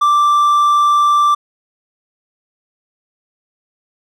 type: tone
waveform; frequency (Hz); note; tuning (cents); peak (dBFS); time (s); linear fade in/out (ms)
triangle; 1174.7; D6; 0; -7; 0.01-1.35; 10
effects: none

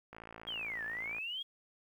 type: click train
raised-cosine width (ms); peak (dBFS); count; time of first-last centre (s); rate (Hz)
0.5; -33; 60; 0.13-1.184; 56
type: exponential two-way sweep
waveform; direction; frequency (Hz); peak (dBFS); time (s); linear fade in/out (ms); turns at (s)
sine; down then up; 3322 to 1692 to 3322; -37; 0.47-1.43; 10; 0.84
effects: 11-bit

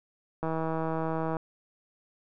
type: click train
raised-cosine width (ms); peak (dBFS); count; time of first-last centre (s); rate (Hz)
1; -18; 152; 0.43-1.368; 161
effects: none

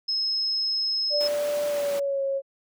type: tone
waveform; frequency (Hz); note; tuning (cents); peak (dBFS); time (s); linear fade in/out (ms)
sine; 5170; E8; -34; -23; 0.08-1.28; 10
type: tone with pitch glide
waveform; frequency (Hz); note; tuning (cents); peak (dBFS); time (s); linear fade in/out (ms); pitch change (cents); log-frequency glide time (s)
sine; 586 to 546.8; D5 to C#5; -4 to -24; -23; 1.1-2.42; 50; -120; 1.67-2.22
type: noise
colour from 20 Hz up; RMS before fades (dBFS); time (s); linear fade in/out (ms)
pink; -36; 1.2-2; 10
effects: high-pass 300 Hz 12 dB/octave

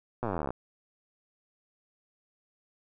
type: slowing click train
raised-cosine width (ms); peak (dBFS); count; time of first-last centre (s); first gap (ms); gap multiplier
1; -18; 25; 0.23-0.505; 8; 1.03
effects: none

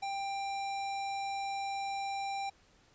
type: tone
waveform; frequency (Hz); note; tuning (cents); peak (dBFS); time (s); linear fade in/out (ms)
square; 790; G5; +13; -35; 0.02-2.5; 10
effects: pink hiss -65 dBFS RMS until 2.94 s + resampled to 16000 Hz

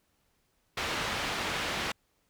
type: low-pass noise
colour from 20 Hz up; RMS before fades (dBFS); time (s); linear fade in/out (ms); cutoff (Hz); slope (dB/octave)
white; -33; 0.77-1.92; 5; 2900; 12
effects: pink hiss -73 dBFS RMS until 2.29 s

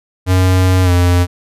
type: tone with pitch glide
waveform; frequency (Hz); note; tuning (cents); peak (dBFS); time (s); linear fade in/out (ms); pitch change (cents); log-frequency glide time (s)
square; 92.5 to 88.53; F#2 to F2; 0 to +24; -9; 0.26-1.27; 50; -76; 0.83-0.91
effects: resampled to 32000 Hz

